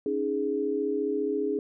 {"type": "chord", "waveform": "sine", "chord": "C# suspended second", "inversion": "none", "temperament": "just", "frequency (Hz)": [277.2, 311.8, 415.8], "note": ["C#4", "D#4", "G#4"], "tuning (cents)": [0, 4, 2], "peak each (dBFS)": [-32, -32, -27], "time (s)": [0.06, 1.59], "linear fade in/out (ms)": 2, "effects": []}